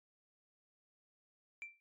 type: tone with exponential decay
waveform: sine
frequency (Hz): 2349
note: D7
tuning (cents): 0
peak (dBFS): -38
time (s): 1.62-1.8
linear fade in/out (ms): 0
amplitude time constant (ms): 39
effects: tanh soft clip ceiling -40 dBFS + MP3 96 kbps